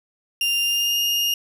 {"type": "tone with pitch glide", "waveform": "35% pulse", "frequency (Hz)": [2794, 2836], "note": ["F7", "F7"], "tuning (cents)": [0, 26], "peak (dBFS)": -17, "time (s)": [0.41, 1.34], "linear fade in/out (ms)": 2, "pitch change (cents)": 26, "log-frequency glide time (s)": [0.62, 0.99], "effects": []}